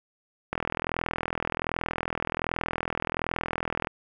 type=click train; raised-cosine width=0.5 ms; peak=-12 dBFS; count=139; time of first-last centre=0.53-3.871 s; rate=41.3 Hz; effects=none